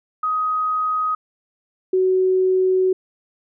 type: tone pair in turn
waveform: sine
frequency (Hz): 1256 / 373.4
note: D#6 / F#4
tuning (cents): +16 / +16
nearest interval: octave + major sixth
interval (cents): 2100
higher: first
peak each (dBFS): -18 / -14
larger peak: second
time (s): 0.23-1.15 / 1.93-2.93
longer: second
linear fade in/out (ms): 5
effects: none